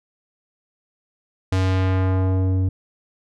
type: tone with low-pass filter sweep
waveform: square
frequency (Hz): 93.9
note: F#2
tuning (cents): +26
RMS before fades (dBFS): -19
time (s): 1.52-2.69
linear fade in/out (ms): 5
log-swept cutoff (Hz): 7500 to 250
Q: 0.76
effects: none